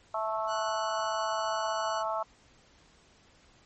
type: harmonic tone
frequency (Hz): 219.1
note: A3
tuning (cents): -7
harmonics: 3 / 4 / 5 / 6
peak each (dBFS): -33 / -34 / -35 / -36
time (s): 0.14-2.23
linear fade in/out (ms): 5
type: tone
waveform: 15% pulse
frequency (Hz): 1480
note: F#6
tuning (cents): 0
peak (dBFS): -31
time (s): 0.47-2.04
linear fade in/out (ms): 50
effects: pink hiss -61 dBFS RMS until 3.65 s + MP3 32 kbps